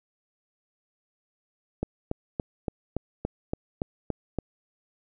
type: click train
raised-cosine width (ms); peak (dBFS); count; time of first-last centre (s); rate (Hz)
2; -14; 10; 1.83-4.387; 3.52
effects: none